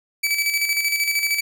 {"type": "tone with tremolo", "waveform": "sawtooth", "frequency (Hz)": 2300, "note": "D7", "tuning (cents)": -37, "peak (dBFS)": -14, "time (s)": [0.23, 1.41], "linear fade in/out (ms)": 10, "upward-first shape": "square", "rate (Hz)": 13, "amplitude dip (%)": 50, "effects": []}